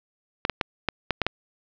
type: clicks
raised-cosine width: 0.3 ms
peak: -6 dBFS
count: 7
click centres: 0.451 / 0.497 / 0.612 / 0.887 / 1.107 / 1.217 / 1.266 s
effects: low-pass 5000 Hz 12 dB/octave